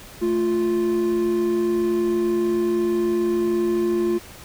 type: tone pair together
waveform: triangle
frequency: 220 / 349.2 Hz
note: A3 / F4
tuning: 0 / 0 cents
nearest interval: minor sixth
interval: 800 cents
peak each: -24 / -17 dBFS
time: 0.21-4.19 s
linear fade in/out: 20 ms
effects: pink hiss -42 dBFS RMS until 4.44 s